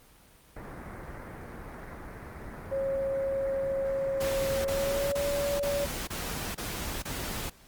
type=low-pass noise; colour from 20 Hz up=pink; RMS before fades=-42 dBFS; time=0.56-5.12 s; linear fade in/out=5 ms; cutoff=2100 Hz; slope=48 dB/octave
type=tone with pitch glide; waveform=sine; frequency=544 to 569.1 Hz; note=C#5 to C#5; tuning=-33 to +45 cents; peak=-27 dBFS; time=2.71-5.86 s; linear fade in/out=20 ms; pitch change=+78 cents; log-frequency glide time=4.58-5.26 s
type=noise bursts; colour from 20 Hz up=pink; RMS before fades=-35 dBFS; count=7; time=4.2-7.5 s; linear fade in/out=10 ms; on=450 ms; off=25 ms
effects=pink hiss -57 dBFS RMS until 7.67 s + Opus 32 kbps